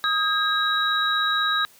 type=tone cluster; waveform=sine; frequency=1256 / 1620 / 3854 Hz; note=D#6 / G#6 / B7; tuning=+16 / -43 / -43 cents; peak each=-24 dBFS; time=0.04-1.65 s; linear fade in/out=0 ms; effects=white hiss -53 dBFS RMS until 1.79 s + high-pass 80 Hz 12 dB/octave